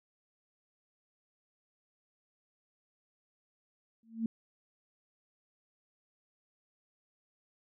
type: tone with exponential growth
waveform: sine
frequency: 225.9 Hz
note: A3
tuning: 46 cents sharp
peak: -26 dBFS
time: 4.03-4.26 s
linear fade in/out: 2 ms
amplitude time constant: 48 ms
effects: none